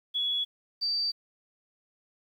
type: tone pair in turn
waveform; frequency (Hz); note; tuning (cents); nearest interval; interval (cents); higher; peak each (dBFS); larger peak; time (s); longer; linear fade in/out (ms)
sine; 3377 / 4644; G#7 / D8; +28 / -20; tritone; 552; second; -26; neither; 0.14-0.45 / 0.81-1.12; neither; 20
effects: 10-bit